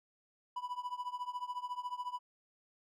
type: tone with tremolo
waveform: triangle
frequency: 987.8 Hz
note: B5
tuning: in tune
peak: -32 dBFS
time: 0.56-2.19 s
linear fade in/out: 5 ms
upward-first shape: triangle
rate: 14 Hz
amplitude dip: 95%
effects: none